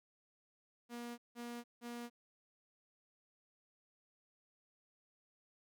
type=tone bursts; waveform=sawtooth; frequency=238.5 Hz; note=A#3; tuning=40 cents sharp; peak=-40 dBFS; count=3; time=0.89-2.1 s; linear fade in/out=50 ms; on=290 ms; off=170 ms; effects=none